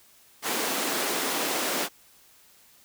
pink high-pass noise, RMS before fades -28 dBFS, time 0.42-1.89 s, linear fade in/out 50 ms, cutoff 250 Hz, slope 24 dB/octave, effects white hiss -57 dBFS RMS until 2.84 s

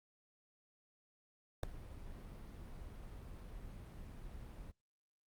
brown noise with ADSR envelope, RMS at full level -26 dBFS, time 1.63-4.72 s, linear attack 4 ms, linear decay 3 ms, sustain -24 dB, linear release 26 ms, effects noise-tail reverb RT60 0.1 s tail -22 dB re dry + Opus 48 kbps

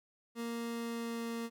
30% pulse tone with pitch glide, 233.1 to 231.4 Hz, A#3 to A#3, 0 to -13 cents, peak -34 dBFS, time 0.35-1.5 s, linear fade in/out 50 ms, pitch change -13 cents, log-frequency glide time 0.68-1.28 s, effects none

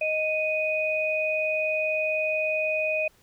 sine tone pair together, 623.3 / 2489 Hz, D#5 / D#7, +3 / 0 cents, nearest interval 2 octaves, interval 2397 cents, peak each -26 dBFS, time 0.01-3.08 s, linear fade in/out 5 ms, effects pink hiss -61 dBFS RMS until 3.22 s

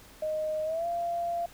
sine tone with pitch glide, 620 to 687.9 Hz, D#5 to F5, -6 to -26 cents, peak -28 dBFS, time 0.22-1.46 s, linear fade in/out 5 ms, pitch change +180 cents, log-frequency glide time 0.64-0.87 s, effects pink hiss -53 dBFS RMS until 1.53 s

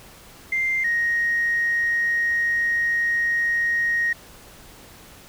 sine tone pair in turn, 2093 / 1872.9 Hz, C7 / A#6, 0 / +8 cents, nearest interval major second, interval 192 cents, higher first, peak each -19 / -18 dBFS, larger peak second, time 0.52-0.84 / 0.84-4.13 s, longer second, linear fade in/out 5 ms, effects tanh soft clip ceiling -14 dBFS + pink hiss -46 dBFS RMS until 5.28 s

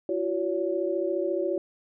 sine tone cluster, 341.1 / 375.4 / 566 Hz, F4 / F#4 / C#5, -41 / +25 / +36 cents, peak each -29 dBFS, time 0.09-1.58 s, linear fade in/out 2 ms, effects none

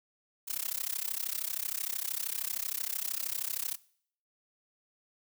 blue noise with amplitude modulation, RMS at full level -31 dBFS, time 0.47-3.76 s, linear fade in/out 20 ms, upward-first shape sine, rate 33 Hz, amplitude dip 100%, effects noise-tail reverb RT60 0.6 s tail -21 dB re dry

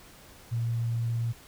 sine tone, 116.54 Hz, A#2, in tune, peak -26 dBFS, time 0.51-1.33 s, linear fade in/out 20 ms, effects pink hiss -52 dBFS RMS until 1.47 s

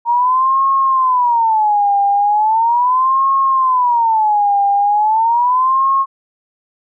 sine tone with vibrato, 932 Hz, A#5, 1 cent flat, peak -10 dBFS, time 0.05-6.06 s, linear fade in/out 50 ms, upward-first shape sine, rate 0.38 Hz, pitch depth 260 cents each way, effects none

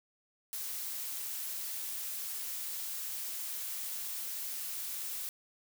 blue noise, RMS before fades -39 dBFS, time 0.53-5.29 s, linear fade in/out 0 ms, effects none

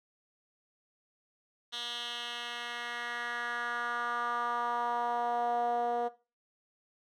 10% pulse tone with band-pass filter sweep, 239.2 Hz, A#3, 45 cents sharp, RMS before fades -34 dBFS, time 1.72-6.09 s, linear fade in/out 20 ms, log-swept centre 3500 to 590 Hz, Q 3, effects noise-tail reverb RT60 0.3 s tail -17 dB re dry

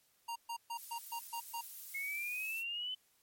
square tone bursts, 932.3 Hz, A#5, in tune, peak -39 dBFS, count 7, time 0.28-1.613 s, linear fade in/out 10 ms, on 79 ms, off 130 ms
violet noise, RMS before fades -47 dBFS, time 0.75-2.64 s, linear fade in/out 50 ms
sine exponential sweep, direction up, 2159 to 3053 Hz, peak -37 dBFS, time 1.94-2.95 s, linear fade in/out 10 ms
effects white hiss -72 dBFS RMS until 3.22 s + MP3 64 kbps

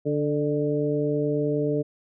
harmonic tone with a mistuned harmonic, 146.83 Hz, D3, in tune, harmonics 1 / 2 / 3 / 4, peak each -28 / -27 / -25 / -31 dBFS, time 0.05-1.83 s, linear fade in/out 20 ms, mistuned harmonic 4, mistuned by +27 cents, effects none

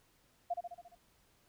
sine tone with echo, 698.5 Hz, F5, in tune, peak -31 dBFS, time 0.5-0.54 s, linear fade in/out 10 ms, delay 69 ms, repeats 6, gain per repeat -4 dB, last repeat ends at 0.954 s, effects pink hiss -70 dBFS RMS until 1.48 s

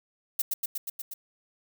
violet noise with echo, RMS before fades -26 dBFS, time 0.39-0.42 s, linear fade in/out 5 ms, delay 120 ms, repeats 6, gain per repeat -2 dB, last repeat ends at 1.14 s, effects none

